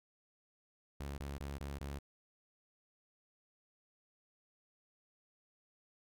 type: tone bursts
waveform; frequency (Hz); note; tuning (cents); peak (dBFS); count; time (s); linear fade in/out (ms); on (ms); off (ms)
sawtooth; 70.2; C#2; +22; -37; 5; 1-1.988; 5; 180; 22
effects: none